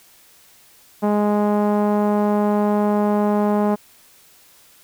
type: tone with low-pass filter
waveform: sawtooth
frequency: 207.6 Hz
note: G#3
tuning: in tune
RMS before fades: -18 dBFS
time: 1.02-3.76 s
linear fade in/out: 20 ms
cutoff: 870 Hz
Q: 1.7
effects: white hiss -51 dBFS RMS until 4.83 s